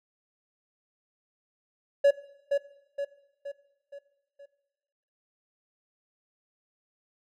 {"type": "tone with echo", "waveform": "triangle", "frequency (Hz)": 564, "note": "C#5", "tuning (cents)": 30, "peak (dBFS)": -14, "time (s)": [2.04, 2.11], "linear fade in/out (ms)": 10, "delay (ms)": 470, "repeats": 5, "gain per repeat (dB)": -6, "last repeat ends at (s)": 4.46, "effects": ["noise-tail reverb RT60 1.0 s tail -18 dB re dry"]}